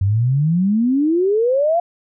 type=exponential sweep; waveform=sine; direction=up; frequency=93.3 to 707 Hz; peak=-13 dBFS; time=0.01-1.8 s; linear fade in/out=5 ms; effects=none